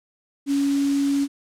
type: tone in noise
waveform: sine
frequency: 280 Hz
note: C#4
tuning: 18 cents sharp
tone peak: -18 dBFS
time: 0.46-1.28 s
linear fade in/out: 50 ms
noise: white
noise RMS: -35 dBFS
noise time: 0.46-1.28 s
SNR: +14 dB
effects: low-pass 8000 Hz 12 dB/octave